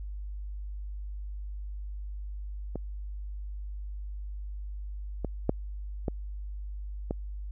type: clicks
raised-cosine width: 2 ms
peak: -20 / -18 / -10 / -16 / -17 dBFS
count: 5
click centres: 2.757 / 5.247 / 5.494 / 6.082 / 7.109 s
effects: added 50 Hz sine -35 dBFS peak until 7.51 s